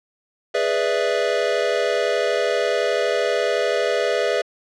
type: chord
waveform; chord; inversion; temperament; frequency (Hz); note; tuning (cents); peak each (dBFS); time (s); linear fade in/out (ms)
square; E dominant seventh; first; equal; 415.3 / 493.9 / 587.3 / 659.3; G#4 / B4 / D5 / E5; 0 / 0 / 0 / 0; -25 / -24 / -25 / -25; 0.54-4.42; 10
effects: low-pass 5000 Hz 12 dB/octave